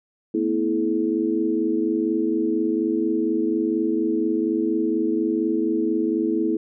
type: tone cluster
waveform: sine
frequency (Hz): 223.6 / 247.8 / 326 / 427.2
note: A3 / B3 / E4 / G#4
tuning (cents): +28 / +6 / -19 / +49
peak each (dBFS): -29 / -27 / -21 / -27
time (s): 0.34-6.57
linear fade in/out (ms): 5
effects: none